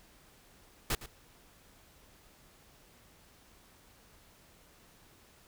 pink noise with echo, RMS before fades -31 dBFS, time 0.9-0.95 s, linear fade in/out 2 ms, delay 110 ms, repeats 1, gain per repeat -15 dB, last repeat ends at 1.06 s, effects pink hiss -61 dBFS RMS until 5.47 s

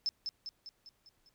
sine tone with echo, 5250 Hz, E8, 8 cents flat, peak -29 dBFS, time 0.06-0.09 s, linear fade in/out 0 ms, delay 200 ms, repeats 6, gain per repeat -5 dB, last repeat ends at 1.29 s, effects pink hiss -74 dBFS RMS until 1.34 s

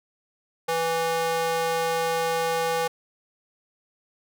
square tone with high-pass filter, 164.81 Hz, E3, in tune, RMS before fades -25 dBFS, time 0.68-2.88 s, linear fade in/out 10 ms, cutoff 610 Hz, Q 2.3, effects none

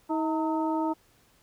harmonic tone with a mistuned harmonic, 319 Hz, D#4, 43 cents sharp, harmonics 1 / 2 / 3 / 4, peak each -27 / -34 / -30 / -40 dBFS, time 0.09-0.94 s, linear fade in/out 20 ms, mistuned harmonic 3, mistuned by -79 cents, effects pink hiss -63 dBFS RMS until 1.42 s

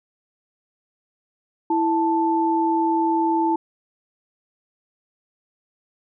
sine tone pair together, 329.6 / 879.9 Hz, E4 / A5, 0 / 0 cents, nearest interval octave + perfect fourth, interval 1700 cents, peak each -20 dBFS, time 1.7-3.56 s, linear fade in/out 5 ms, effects none

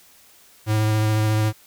square tone with vibrato, 108 Hz, A2, 32 cents flat, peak -18 dBFS, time 0.66-1.53 s, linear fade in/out 50 ms, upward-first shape triangle, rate 14 Hz, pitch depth 17 cents each way, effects white hiss -52 dBFS RMS until 1.66 s

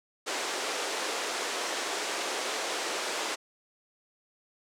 pink band-pass noise, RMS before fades -33 dBFS, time 0.26-3.36 s, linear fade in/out 20 ms, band 370 to 8400 Hz, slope 24 dB/octave, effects none

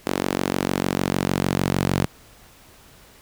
sawtooth tone with high-pass filter sweep, 46.63 Hz, F#1, 14 cents sharp, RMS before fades -23 dBFS, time 0.06-2.06 s, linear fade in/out 0 ms, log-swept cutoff 290 to 140 Hz, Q 1.2, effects pink hiss -50 dBFS RMS until 3.21 s

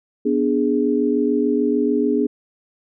sine chord, G# diminished, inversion first, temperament equal, 246.9 / 293.7 / 415.3 Hz, B3 / D4 / G#4, 0 / 0 / 0 cents, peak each -20 dBFS, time 0.25-2.27 s, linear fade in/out 10 ms, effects none

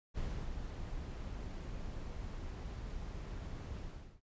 brown noise with ADSR envelope, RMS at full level -38 dBFS, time 0.14-4.21 s, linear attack 37 ms, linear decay 340 ms, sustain -5 dB, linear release 400 ms, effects noise-tail reverb RT60 0.1 s tail -26 dB re dry + resampled to 16000 Hz

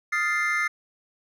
triangle chord, F dominant seventh, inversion third, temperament equal, 1244.5 / 1396.9 / 1760 / 2093 Hz, Eb6 / F6 / A6 / C7, 0 / 0 / 0 / 0 cents, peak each -29 / -29 / -27 / -23 dBFS, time 0.12-0.68 s, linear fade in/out 10 ms, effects none

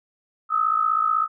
sine tone pair together, 1250 / 1306 Hz, D#6 / E6, +8 / -17 cents, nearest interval minor second, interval 75 cents, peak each -21 dBFS, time 0.49-1.28 s, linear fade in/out 50 ms, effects none

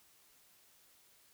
silence, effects white hiss -66 dBFS RMS until 1.33 s

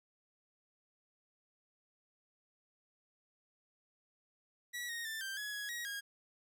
sawtooth tone with pitch steps, 1936 / 1864 / 1776 / 1574 / 1684 / 1670 / 1899 / 1635 Hz, B6 / A#6 / A6 / G6 / G#6 / G#6 / A#6 / G#6, -35 / -1 / +16 / +7 / +24 / +9 / +32 / -28 cents, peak -36 dBFS, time 4.73-6.01 s, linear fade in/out 20 ms, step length 160 ms, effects none

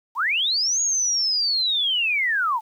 sine linear two-way sweep, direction up then down, 830 to 6720 to 830 Hz, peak -19 dBFS, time 0.15-2.61 s, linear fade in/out 50 ms, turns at 0.81 s, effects 9-bit

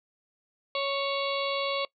harmonic tone with a mistuned harmonic, 554.4 Hz, C#5, in tune, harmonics 1 / 2 / 4 / 5 / 6 / 7 / 8, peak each -30 / -33 / -36 / -37 / -38 / -38 / -39 dBFS, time 0.75-1.85 s, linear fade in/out 2 ms, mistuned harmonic 6, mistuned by +37 cents, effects noise-tail reverb RT60 0.1 s tail -22 dB re dry

